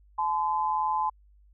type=tone pair together; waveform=sine; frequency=860 / 1022.7 Hz; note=A5 / C6; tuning=-40 / -40 cents; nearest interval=minor third; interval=300 cents; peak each=-27 dBFS; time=0.18-1.1 s; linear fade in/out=10 ms; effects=added 50 Hz sine -55 dBFS peak until 1.53 s